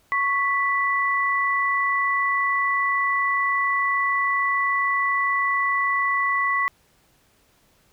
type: tone pair together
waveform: sine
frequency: 1108.7 / 1975.5 Hz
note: C#6 / B6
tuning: 0 / 0 cents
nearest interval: minor seventh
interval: 1000 cents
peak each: -22 dBFS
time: 0.12-6.68 s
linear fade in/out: 0 ms
effects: pink hiss -61 dBFS RMS until 7.92 s